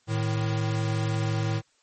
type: tone pair together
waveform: square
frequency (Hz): 110 / 155.68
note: A2 / D#3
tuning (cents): 0 / +1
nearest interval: tritone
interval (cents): 601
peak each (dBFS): -26 / -31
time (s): 0.07-1.62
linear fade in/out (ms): 50
effects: white hiss -66 dBFS RMS until 1.82 s + MP3 32 kbps